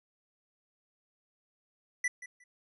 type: tone with echo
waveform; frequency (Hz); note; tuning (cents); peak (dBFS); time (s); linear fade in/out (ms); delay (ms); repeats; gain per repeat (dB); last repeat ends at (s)
square; 1975.5; B6; 0; -28; 2.04-2.08; 5; 180; 2; -15; 2.44
effects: resampled to 24000 Hz